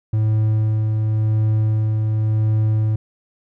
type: tone with tremolo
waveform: triangle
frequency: 108.6 Hz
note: A2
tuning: 22 cents flat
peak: -12 dBFS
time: 0.13-2.96 s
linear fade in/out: 5 ms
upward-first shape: sine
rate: 0.92 Hz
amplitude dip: 25%
effects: none